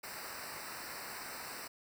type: noise with comb filter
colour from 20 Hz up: pink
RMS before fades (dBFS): -45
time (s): 0.03-1.68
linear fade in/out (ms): 10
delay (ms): 0.3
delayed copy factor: -0.95
effects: none